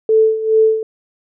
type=tone with tremolo; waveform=sine; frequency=440 Hz; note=A4; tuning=in tune; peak=-7 dBFS; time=0.09-0.83 s; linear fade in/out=2 ms; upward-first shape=sine; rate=2.4 Hz; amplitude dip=75%; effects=none